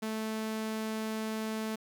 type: tone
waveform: sawtooth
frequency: 219.1 Hz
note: A3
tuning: 7 cents flat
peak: -29 dBFS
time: 0.02-1.76 s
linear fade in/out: 10 ms
effects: 11-bit